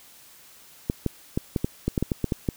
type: clicks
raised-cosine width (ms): 3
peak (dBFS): -10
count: 12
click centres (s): 0.899 / 1.063 / 1.375 / 1.562 / 1.645 / 1.88 / 1.978 / 2.026 / 2.118 / 2.243 / 2.322 / 2.488
effects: white hiss -51 dBFS RMS until 2.56 s